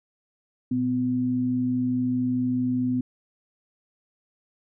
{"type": "tone pair together", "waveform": "sine", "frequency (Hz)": [118.98, 252.1], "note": ["A#2", "B3"], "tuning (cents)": [36, 36], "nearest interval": "octave + minor second", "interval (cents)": 1300, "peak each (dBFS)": [-31, -22], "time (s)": [0.71, 3.01], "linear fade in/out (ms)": 5, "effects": []}